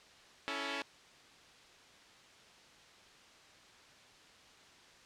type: chord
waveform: 5% pulse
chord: A major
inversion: first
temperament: equal with one note detuned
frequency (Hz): 279.3 / 329.6 / 440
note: C#4 / E4 / A4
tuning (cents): +13 / 0 / 0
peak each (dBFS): -28 / -31 / -30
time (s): 0.48-0.82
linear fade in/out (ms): 0
effects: white hiss -59 dBFS RMS until 5.05 s + low-pass 5000 Hz 12 dB/octave